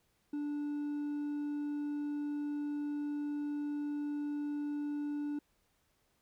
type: tone with hard clipping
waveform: triangle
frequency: 292.5 Hz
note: D4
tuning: 7 cents flat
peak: -35 dBFS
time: 0.33-5.39 s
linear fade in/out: 5 ms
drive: 5 dB
effects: pink hiss -75 dBFS RMS until 6.21 s